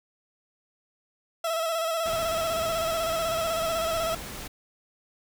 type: tone with vibrato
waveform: 30% pulse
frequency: 657 Hz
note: E5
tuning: 6 cents flat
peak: -23 dBFS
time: 1.44-4.15 s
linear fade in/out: 5 ms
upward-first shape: square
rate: 16 Hz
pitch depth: 35 cents each way
type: noise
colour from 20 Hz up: pink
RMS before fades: -38 dBFS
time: 2.05-4.48 s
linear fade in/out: 10 ms
effects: none